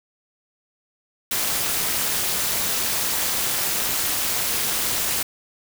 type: noise with amplitude modulation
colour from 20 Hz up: white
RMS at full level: -20 dBFS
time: 1.31-5.23 s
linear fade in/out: 5 ms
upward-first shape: sine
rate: 263 Hz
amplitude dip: 75%
effects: none

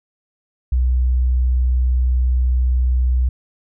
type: tone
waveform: sine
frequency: 62.6 Hz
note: B1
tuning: 24 cents sharp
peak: -13 dBFS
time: 0.72-3.29 s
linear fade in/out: 5 ms
effects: none

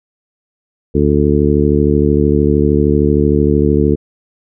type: harmonic tone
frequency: 73.1 Hz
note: D2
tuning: 7 cents flat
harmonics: 1 / 2 / 3 / 4 / 5 / 6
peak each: -16 / -16 / -16 / -16 / -16 / -16 dBFS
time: 0.94-3.96 s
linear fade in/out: 20 ms
effects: none

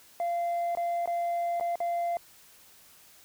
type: tone with dropouts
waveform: sine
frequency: 690 Hz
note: F5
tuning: 21 cents flat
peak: -24 dBFS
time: 0.2-2.17 s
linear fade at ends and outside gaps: 1 ms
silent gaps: 0.751-0.772 / 1.058-1.075 / 1.599-1.609 / 1.756-1.803 s
effects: tanh soft clip ceiling -26 dBFS + white hiss -56 dBFS RMS until 3.24 s

